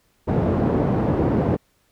pink band-pass noise, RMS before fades -20 dBFS, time 0.27-1.57 s, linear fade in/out 20 ms, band 110 to 540 Hz, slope 12 dB/octave, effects pink hiss -64 dBFS RMS until 1.91 s

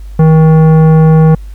triangle tone with tanh clipping, 158.7 Hz, D#3, 35 cents sharp, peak -4 dBFS, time 0.19-1.35 s, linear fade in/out 5 ms, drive 18 dB, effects added 50 Hz sine -23 dBFS peak until 1.54 s + pink hiss -47 dBFS RMS until 1.54 s

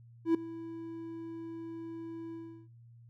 triangle tone with ADSR envelope, 329.6 Hz, E4, in tune, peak -19 dBFS, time 0.25-2.68 s, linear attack 96 ms, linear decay 4 ms, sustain -19 dB, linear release 350 ms, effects noise-tail reverb RT60 0.4 s tail -23 dB re dry + added 117 Hz sine -53 dBFS peak until 3.09 s

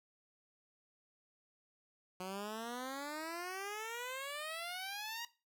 10% pulse exponential sweep, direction up, 181.7 to 955 Hz, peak -33 dBFS, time 2.2-5.25 s, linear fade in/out 2 ms, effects noise-tail reverb RT60 0.3 s tail -17 dB re dry

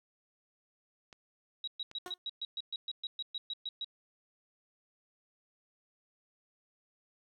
clicks, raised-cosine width 0.2 ms, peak -33 dBFS, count 3, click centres 1.128 / 1.914 / 2.079 s
sine tone bursts, 3849 Hz, B7, 45 cents flat, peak -35 dBFS, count 15, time 1.64-3.845 s, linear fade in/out 2 ms, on 35 ms, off 120 ms
15% pulse tone with exponential decay, 361.4 Hz, F#4, 41 cents flat, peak -32 dBFS, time 2.06-2.18 s, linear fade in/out 1 ms, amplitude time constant 25 ms
effects none

